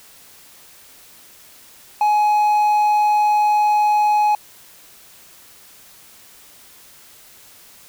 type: tone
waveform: triangle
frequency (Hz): 840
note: G#5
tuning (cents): +19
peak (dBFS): -11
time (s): 2.01-4.35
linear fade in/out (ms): 2
effects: white hiss -46 dBFS RMS until 7.88 s